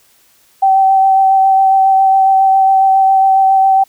sine tone with vibrato, 771 Hz, G5, 29 cents flat, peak -6 dBFS, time 0.62-3.84 s, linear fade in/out 10 ms, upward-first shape sine, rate 7.3 Hz, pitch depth 14 cents each way, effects white hiss -51 dBFS RMS until 3.88 s

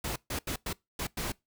pink noise bursts at uneven times, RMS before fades -34 dBFS, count 6, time 0.04-0.16 / 0.3-0.39 / 0.47-0.56 / 0.66-0.73 / 0.99-1.07 / 1.17-1.32 s, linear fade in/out 5 ms, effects noise-tail reverb RT60 0.2 s tail -23 dB re dry

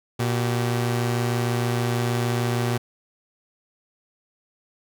sawtooth tone pair together, 119 / 383.5 Hz, A#2 / G4, +36 / -38 cents, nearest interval octave + minor sixth, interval 2026 cents, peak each -18 / -26 dBFS, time 0.19-2.78 s, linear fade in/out 10 ms, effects none

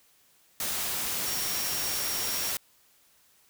sine tone in noise, 5588 Hz, F8, in tune, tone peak -35 dBFS, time 1.26-2.51 s, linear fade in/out 2 ms, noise white, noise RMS -31 dBFS, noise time 0.6-2.57 s, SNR -7 dB, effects white hiss -63 dBFS RMS until 3.49 s

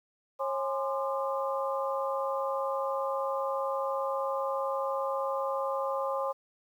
sine tone cluster, 543 / 828 / 1040 / 1200 Hz, C#5 / G#5 / C6 / D6, -36 / -5 / -11 / +37 cents, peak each -31 / -37 / -35 / -37 dBFS, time 0.39-6.33 s, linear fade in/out 20 ms, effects 10-bit

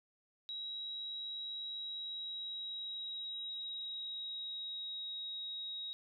sine tone with pitch glide, 3852 to 3797 Hz, B7 to A#7, -44 to +31 cents, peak -40 dBFS, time 0.49-5.93 s, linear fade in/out 0 ms, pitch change -25 cents, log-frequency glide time 1.73-5.14 s, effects none

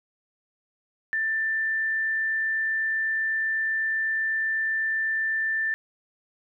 sine tone, 1776 Hz, A6, 16 cents sharp, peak -23 dBFS, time 1.13-5.74 s, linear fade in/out 0 ms, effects none

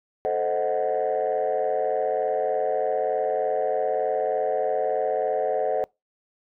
sine chord, A diminished seventh, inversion none, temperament equal, 440 / 523.3 / 622.3 / 740 Hz, A4 / C5 / Eb5 / Gb5, 0 / 0 / 0 / 0 cents, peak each -26 dBFS, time 0.25-5.84 s, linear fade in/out 0 ms, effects noise-tail reverb RT60 0.2 s tail -25 dB re dry + tanh soft clip ceiling -16 dBFS

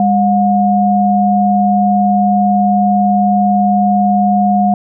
sine tone pair together, 202 / 720 Hz, G#3 / F#5, -48 / -47 cents, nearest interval octave + minor seventh, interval 2201 cents, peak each -11 dBFS, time 0-4.74 s, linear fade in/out 2 ms, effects none

